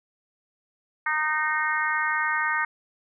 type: harmonic tone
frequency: 307.8 Hz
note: D#4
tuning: 19 cents flat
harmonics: 3 / 4 / 5 / 6 / 7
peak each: -30 / -29 / -28 / -27 / -32 dBFS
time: 1.06-2.65 s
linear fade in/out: 5 ms
effects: none